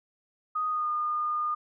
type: tone with pitch glide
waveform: sine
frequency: 1244.5 to 1218.2 Hz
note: D#6 to D#6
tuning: 0 to -37 cents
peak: -26 dBFS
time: 0.55-1.55 s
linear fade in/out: 10 ms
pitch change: -37 cents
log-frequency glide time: 0.69-0.89 s
effects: none